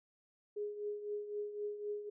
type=tone with tremolo; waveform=sine; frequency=415.3 Hz; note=G#4; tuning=in tune; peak=-35 dBFS; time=0.56-2.1 s; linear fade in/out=10 ms; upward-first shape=triangle; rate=3.9 Hz; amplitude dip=70%; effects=none